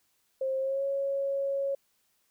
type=tone with pitch glide; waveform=sine; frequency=530 to 551.9 Hz; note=C5 to C#5; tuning=+22 to -8 cents; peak=-27 dBFS; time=0.41-1.75 s; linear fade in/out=5 ms; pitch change=+70 cents; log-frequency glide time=0.59-0.84 s; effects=white hiss -72 dBFS RMS until 2.3 s